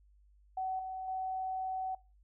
sine tone with level steps, 754 Hz, F#5, 32 cents sharp, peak -33 / -38 / -34 dBFS, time 0.57-1.95 s, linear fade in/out 5 ms, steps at 0.79 / 1.08 s, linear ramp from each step 2 ms, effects noise-tail reverb RT60 0.3 s tail -22 dB re dry + added 50 Hz sine -61 dBFS peak until 2.23 s

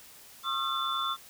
sine tone cluster, 1078 / 1226 / 1356 / 3510 Hz, C#6 / D#6 / E6 / A7, -49 / -26 / +49 / -5 cents, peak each -34 / -36 / -33 / -33 dBFS, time 0.43-1.17 s, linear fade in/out 50 ms, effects white hiss -52 dBFS RMS until 1.29 s

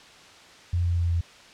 sine tone with pitch steps, 87.31 / 86.56 / 85.81 / 85.07 Hz, F2 / F2 / F2 / F2, 0 / -15 / -30 / -45 cents, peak -21 dBFS, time 0.73-1.21 s, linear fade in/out 5 ms, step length 120 ms, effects white hiss -49 dBFS RMS until 1.53 s + low-pass 5000 Hz 12 dB/octave

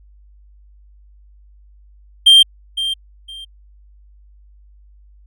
triangle tone with echo, 3174 Hz, G7, 21 cents sharp, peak -3 dBFS, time 2.26-2.43 s, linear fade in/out 10 ms, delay 510 ms, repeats 2, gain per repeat -13 dB, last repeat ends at 3.45 s, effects added 50 Hz sine -44 dBFS peak until 5.26 s

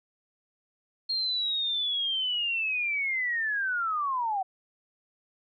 sine linear sweep, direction down, 4245 to 740 Hz, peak -26 dBFS, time 1.09-4.43 s, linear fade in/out 10 ms, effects none

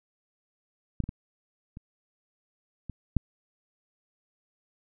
clicks, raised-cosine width 5 ms, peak -14 / -23 / -21 / -29 / -24 / -10 dBFS, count 6, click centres 1.003 / 1.039 / 1.091 / 1.771 / 2.897 / 3.167 s, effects none

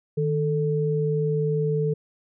sine tone pair together, 154.31 / 440 Hz, D#3 / A4, -14 / 0 cents, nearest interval octave + tritone, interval 1814 cents, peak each -23 / -24 dBFS, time 0.17-1.94 s, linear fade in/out 10 ms, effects none

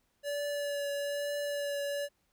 square tone with vibrato, 574 Hz, D5, 40 cents flat, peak -33 dBFS, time 0.23-2.09 s, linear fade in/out 50 ms, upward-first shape triangle, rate 1.1 Hz, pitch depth 18 cents each way, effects pink hiss -75 dBFS RMS until 2.32 s

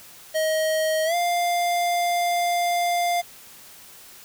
square tone with pitch glide, 630 to 699 Hz, D#5 to F5, +21 to +1 cents, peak -21 dBFS, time 0.34-3.22 s, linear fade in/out 20 ms, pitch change +180 cents, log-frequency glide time 1.05-1.15 s, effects white hiss -46 dBFS RMS until 4.24 s

